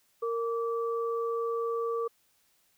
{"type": "tone pair together", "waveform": "sine", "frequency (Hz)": [462.3, 1158.5], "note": ["A#4", "D6"], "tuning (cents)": [-14, -24], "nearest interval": "octave + major third", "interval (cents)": 1590, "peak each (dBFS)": [-29, -35], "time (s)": [0.22, 2.08], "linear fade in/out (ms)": 10, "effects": ["white hiss -69 dBFS RMS until 2.77 s"]}